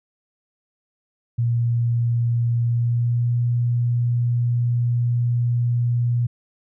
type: tone with pitch glide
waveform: sine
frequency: 118.2 to 120.2 Hz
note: A#2 to B2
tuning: +24 to -46 cents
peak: -17 dBFS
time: 1.38-6.27 s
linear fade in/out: 10 ms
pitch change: +30 cents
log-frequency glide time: 2.65-3.36 s
effects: none

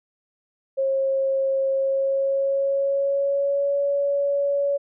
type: tone with pitch glide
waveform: sine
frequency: 539 to 564.5 Hz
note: C#5 to C#5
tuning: -49 to +31 cents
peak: -19 dBFS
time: 0.77-4.78 s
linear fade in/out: 20 ms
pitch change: +80 cents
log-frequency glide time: 1.72-3.79 s
effects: none

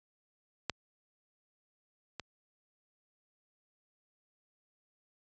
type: clicks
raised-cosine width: 0.2 ms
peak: -14 / -22 dBFS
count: 2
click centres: 0.697 / 2.197 s
effects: high-pass 60 Hz 12 dB/octave + resampled to 16000 Hz

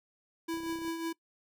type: tone with tremolo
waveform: square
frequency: 330 Hz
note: E4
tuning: 2 cents sharp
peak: -32 dBFS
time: 0.48-1.13 s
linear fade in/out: 10 ms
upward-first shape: triangle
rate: 5.5 Hz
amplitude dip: 55%
type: clicks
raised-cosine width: 2 ms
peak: -39 dBFS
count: 12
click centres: 0.541 / 0.573 / 0.604 / 0.634 / 0.664 / 0.695 / 0.726 / 0.757 / 0.788 / 0.818 / 0.849 / 0.879 s
effects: noise-tail reverb RT60 0.1 s tail -21 dB re dry

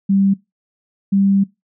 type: tone pair in turn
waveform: sine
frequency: 196 / 196.78 Hz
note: G3 / G3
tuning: 0 / +7 cents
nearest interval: unison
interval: 7 cents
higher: second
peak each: -11 dBFS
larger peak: neither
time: 0.09-0.34 / 1.12-1.44 s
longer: second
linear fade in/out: 10 ms
effects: noise-tail reverb RT60 0.2 s tail -21 dB re dry

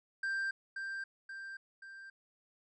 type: tone with echo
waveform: triangle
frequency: 1578 Hz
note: G6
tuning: 11 cents sharp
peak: -31 dBFS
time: 0.23-0.51 s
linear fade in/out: 5 ms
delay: 530 ms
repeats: 3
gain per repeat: -5 dB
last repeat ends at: 2.1 s
effects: resampled to 22050 Hz

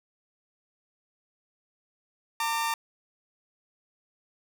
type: tone pair together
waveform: sawtooth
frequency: 911 / 1180.8 Hz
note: A#5 / D6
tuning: -40 / +9 cents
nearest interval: major third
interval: 449 cents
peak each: -24 / -28 dBFS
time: 2.4-2.74 s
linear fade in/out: 2 ms
effects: none

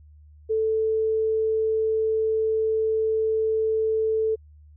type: tone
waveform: sine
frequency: 440 Hz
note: A4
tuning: in tune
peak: -20 dBFS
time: 0.49-4.36 s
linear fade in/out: 20 ms
effects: added 75 Hz sine -47 dBFS peak until 4.76 s

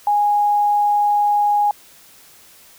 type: tone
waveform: sine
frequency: 826 Hz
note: G#5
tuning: 10 cents flat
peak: -13 dBFS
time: 0.07-1.71 s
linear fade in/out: 2 ms
effects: white hiss -47 dBFS RMS until 2.78 s

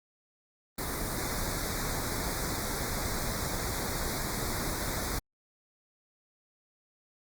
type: band-stop noise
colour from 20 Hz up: pink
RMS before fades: -33 dBFS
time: 0.78-5.19 s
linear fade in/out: 5 ms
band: 2300 to 3600 Hz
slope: 96 dB/octave
effects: Opus 24 kbps

